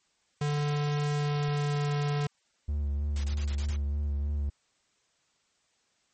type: tone with pitch glide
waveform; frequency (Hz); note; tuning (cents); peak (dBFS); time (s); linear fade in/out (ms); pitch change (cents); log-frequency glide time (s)
square; 146.83 to 145.65; D3 to D3; 0 to -14; -27; 0.41-2.27; 5; -14; 1.1-1.79
type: tone with vibrato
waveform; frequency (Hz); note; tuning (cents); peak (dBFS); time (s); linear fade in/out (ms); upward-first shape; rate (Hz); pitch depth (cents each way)
triangle; 72.2; D2; -29; -25; 2.68-4.5; 10; sine; 3.2; 31
type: noise bursts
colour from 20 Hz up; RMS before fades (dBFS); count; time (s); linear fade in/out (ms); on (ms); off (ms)
white; -42; 6; 3.16-3.762; 2; 77; 28
effects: white hiss -71 dBFS RMS until 6.13 s + MP3 32 kbps